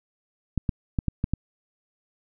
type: clicks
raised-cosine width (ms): 5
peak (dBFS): -11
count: 6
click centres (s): 0.577 / 0.692 / 0.988 / 1.083 / 1.241 / 1.336
effects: none